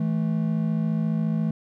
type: tone pair together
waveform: triangle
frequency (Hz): 163 / 217.4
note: E3 / A3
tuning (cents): -19 / -21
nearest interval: perfect fourth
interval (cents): 498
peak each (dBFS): -22 / -23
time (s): 0-1.51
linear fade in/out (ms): 5
effects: none